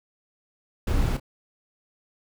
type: noise with echo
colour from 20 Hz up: brown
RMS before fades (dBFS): -23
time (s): 0.87-1.17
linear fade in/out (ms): 5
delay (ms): 29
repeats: 1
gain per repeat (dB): -12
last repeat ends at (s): 1.199
effects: none